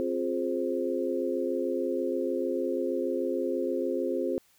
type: harmonic tone with a mistuned harmonic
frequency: 87.7 Hz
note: F2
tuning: 8 cents sharp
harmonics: 3 / 4 / 5 / 6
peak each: -33 / -31 / -33 / -32 dBFS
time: 0-4.38 s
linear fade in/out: 0 ms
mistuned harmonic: 5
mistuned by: -86 cents
effects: white hiss -64 dBFS RMS until 4.58 s